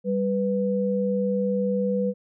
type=tone pair together; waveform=sine; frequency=195.88 / 493.9 Hz; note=G3 / B4; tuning=-1 / 0 cents; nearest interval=octave + major third; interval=1601 cents; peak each=-24 dBFS; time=0.04-2.14 s; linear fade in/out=50 ms; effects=none